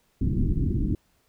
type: low-pass noise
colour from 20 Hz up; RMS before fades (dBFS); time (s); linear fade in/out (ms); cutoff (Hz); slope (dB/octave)
pink; -24; 0.21-0.95; 2; 330; 48
effects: pink hiss -67 dBFS RMS until 1.28 s